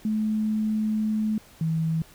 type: tone pair in turn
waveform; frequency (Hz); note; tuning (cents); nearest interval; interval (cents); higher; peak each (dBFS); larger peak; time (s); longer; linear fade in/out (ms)
sine; 215.8 / 161.3; A3 / E3; -33 / -37; perfect fourth; 504; first; -22; neither; 0.05-1.38 / 1.61-2.02; first; 2
effects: pink hiss -52 dBFS RMS until 2.14 s